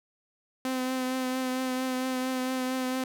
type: tone with vibrato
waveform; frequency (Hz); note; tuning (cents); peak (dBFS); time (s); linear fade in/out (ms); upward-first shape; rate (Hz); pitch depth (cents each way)
sawtooth; 257.4; C4; -28; -24; 0.65-3.04; 2; triangle; 4.4; 24
effects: none